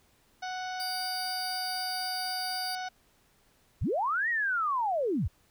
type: harmonic tone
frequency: 740 Hz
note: F#5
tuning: in tune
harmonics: 1 / 2 / 3 / 4 / 5 / 6 / 7 / 8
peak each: -35 / -40 / -47 / -50 / -49 / -50 / -50 / -51 dBFS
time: 0.42-2.89 s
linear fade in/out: 10 ms
type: tone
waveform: 40% pulse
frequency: 4724 Hz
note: D8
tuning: 9 cents sharp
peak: -33 dBFS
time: 0.8-2.75 s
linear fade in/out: 0 ms
type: linear two-way sweep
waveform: sine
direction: up then down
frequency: 32.88 to 1930 to 48.54 Hz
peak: -26 dBFS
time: 3.81-5.28 s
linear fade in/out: 10 ms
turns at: 4.29 s
effects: pink hiss -66 dBFS RMS until 5.5 s